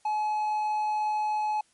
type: tone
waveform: triangle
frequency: 851 Hz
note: G#5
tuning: 42 cents sharp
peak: -23 dBFS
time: 0.05-1.61 s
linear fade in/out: 5 ms
effects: white hiss -65 dBFS RMS until 1.73 s + MP3 48 kbps